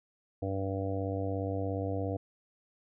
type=harmonic tone; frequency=97.1 Hz; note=G2; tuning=16 cents flat; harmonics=1 / 2 / 3 / 4 / 5 / 6 / 7 / 8; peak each=-34 / -45 / -37 / -48 / -37 / -43 / -40 / -50 dBFS; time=0.42-2.17 s; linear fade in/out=5 ms; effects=none